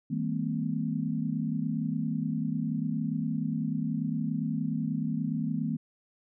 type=tone cluster; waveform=sine; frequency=159.6 / 200.4 / 227.2 / 257.3 Hz; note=D#3 / G3 / A#3 / C4; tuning=+44 / +38 / -44 / -29 cents; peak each=-32 / -36 / -32 / -34 dBFS; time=0.1-5.77 s; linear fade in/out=10 ms; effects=none